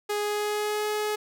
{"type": "tone with pitch glide", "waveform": "sawtooth", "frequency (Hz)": [415.3, 422.8], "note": ["G#4", "G#4"], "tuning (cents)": [0, 31], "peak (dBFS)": -22, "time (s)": [0.09, 1.16], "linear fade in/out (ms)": 10, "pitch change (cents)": 31, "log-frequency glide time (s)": [0.19, 0.88], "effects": []}